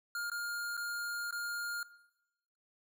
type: tone with dropouts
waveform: square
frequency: 1412 Hz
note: F6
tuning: 19 cents sharp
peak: -36 dBFS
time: 0.15-1.83 s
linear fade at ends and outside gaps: 2 ms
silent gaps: 0.3-0.316 / 0.769-0.775 / 1.309-1.325 s
effects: noise-tail reverb RT60 0.9 s tail -18 dB re dry